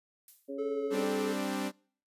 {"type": "noise with exponential decay", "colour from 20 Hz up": "violet", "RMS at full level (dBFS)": -48, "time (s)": [0.28, 0.61], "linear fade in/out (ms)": 2, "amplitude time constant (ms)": 70}
{"type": "harmonic tone", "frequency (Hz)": 138.59, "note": "C#3", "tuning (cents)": 0, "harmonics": [2, 3, 4], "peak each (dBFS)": [-39, -41, -40], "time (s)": [0.48, 1.06], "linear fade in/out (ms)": 20}
{"type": "tone with vibrato", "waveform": "triangle", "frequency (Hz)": 431.9, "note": "A4", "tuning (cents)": -32, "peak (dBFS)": -30, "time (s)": [0.58, 1.33], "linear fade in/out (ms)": 10, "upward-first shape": "sine", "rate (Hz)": 2.7, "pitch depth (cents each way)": 10}
{"type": "chord", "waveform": "sawtooth", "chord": "G suspended fourth", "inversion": "none", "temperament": "equal with one note detuned", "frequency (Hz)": [196.79, 261.6, 293.7], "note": ["G3", "C4", "D4"], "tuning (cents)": [7, 0, 0], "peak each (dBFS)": -32, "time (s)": [0.9, 1.72], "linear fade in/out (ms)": 50}
{"effects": ["noise-tail reverb RT60 0.5 s tail -26 dB re dry", "resampled to 32000 Hz"]}